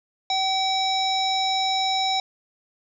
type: harmonic tone with a mistuned harmonic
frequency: 764 Hz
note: G5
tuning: 45 cents flat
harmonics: 1 / 3 / 5 / 7 / 9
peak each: -23 / -32 / -25 / -30 / -40 dBFS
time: 0.3-2.2 s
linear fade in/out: 2 ms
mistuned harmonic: 5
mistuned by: +22 cents
effects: none